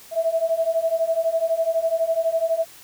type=beating tone pair; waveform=sine; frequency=649 / 661 Hz; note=E5 / E5; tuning=-27 / +5 cents; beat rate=12 Hz; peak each=-23 / -21 dBFS; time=0.11-2.66 s; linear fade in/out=50 ms; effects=white hiss -46 dBFS RMS until 2.83 s